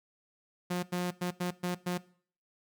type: tone bursts at uneven times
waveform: sawtooth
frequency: 178.4 Hz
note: F3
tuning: 37 cents sharp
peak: -26 dBFS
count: 6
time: 0.7-0.83 / 0.92-1.11 / 1.21-1.31 / 1.4-1.51 / 1.63-1.75 / 1.86-1.98 s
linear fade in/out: 10 ms
effects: noise-tail reverb RT60 0.5 s tail -20 dB re dry